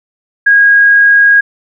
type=tone; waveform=sine; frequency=1639 Hz; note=G#6; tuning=23 cents flat; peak=-3 dBFS; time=0.46-1.41 s; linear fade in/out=10 ms; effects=none